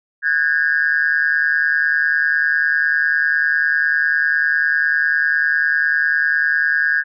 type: tone with amplitude modulation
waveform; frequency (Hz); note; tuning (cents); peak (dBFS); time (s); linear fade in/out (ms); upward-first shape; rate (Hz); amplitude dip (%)
sine; 1632; G#6; -31; -9; 0.22-7.04; 50; sine; 150; 95
effects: tanh soft clip ceiling -5 dBFS